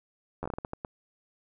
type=slowing click train; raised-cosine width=1 ms; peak=-20 dBFS; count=10; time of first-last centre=0.43-0.848 s; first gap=11 ms; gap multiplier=1.34; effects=none